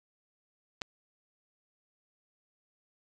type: clicks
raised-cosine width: 0.2 ms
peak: -29 / -16 dBFS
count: 2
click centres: 0.814 / 0.818 s
effects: none